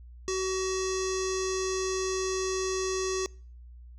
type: tone with low-pass filter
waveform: square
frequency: 377.1 Hz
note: F#4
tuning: 33 cents sharp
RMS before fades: -30 dBFS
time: 0.28-3.26 s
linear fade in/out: 0 ms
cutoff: 6200 Hz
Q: 7.1
effects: noise-tail reverb RT60 0.5 s tail -26 dB re dry + added 60 Hz sine -45 dBFS peak until 3.98 s